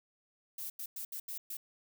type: noise bursts at uneven times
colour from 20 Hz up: violet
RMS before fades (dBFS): -41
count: 6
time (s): 0.58-0.7 / 0.79-0.86 / 0.96-1.05 / 1.12-1.2 / 1.28-1.38 / 1.5-1.57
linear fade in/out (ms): 5
effects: none